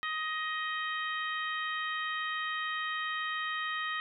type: harmonic tone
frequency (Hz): 627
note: D#5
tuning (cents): +13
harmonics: 2 / 3 / 4 / 5 / 6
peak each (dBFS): -36 / -35 / -45 / -42 / -45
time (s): 0.03-4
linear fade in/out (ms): 0
effects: none